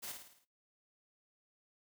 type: noise with echo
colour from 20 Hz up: white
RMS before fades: -44 dBFS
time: 0.02-0.13 s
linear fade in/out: 20 ms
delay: 54 ms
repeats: 6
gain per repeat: -5 dB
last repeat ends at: 0.454 s
effects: noise-tail reverb RT60 0.2 s tail -18 dB re dry + high-pass 100 Hz 12 dB/octave